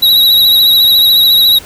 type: tone with vibrato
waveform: square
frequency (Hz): 3868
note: B7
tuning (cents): -37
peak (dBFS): -5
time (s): 0.02-1.59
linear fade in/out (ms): 10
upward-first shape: triangle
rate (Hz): 14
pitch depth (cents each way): 54
effects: pink hiss -33 dBFS RMS until 1.65 s